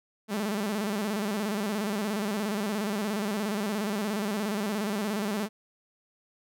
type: tone with vibrato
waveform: sawtooth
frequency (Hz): 207.7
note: G#3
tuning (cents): 0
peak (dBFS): -24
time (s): 0.28-5.49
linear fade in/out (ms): 50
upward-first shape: square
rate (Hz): 17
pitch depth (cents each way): 84
effects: none